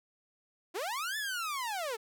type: linear two-way sweep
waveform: sawtooth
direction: up then down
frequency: 311.1 to 1768 to 417.5 Hz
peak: -30 dBFS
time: 0.74-1.97 s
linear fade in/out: 20 ms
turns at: 1.17 s
effects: none